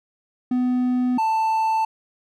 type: tone pair in turn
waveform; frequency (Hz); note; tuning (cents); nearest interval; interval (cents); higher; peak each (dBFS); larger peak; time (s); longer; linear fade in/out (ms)
triangle; 250 / 885.3; B3 / A5; +21 / +10; octave + minor seventh; 2189; second; -16; neither; 0.51-1.18 / 1.18-1.85; neither; 5
effects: none